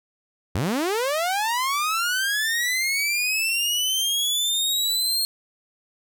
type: linear sweep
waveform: sawtooth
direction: up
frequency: 77.2 to 4256 Hz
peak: -18 dBFS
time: 0.55-5.25 s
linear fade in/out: 0 ms
effects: none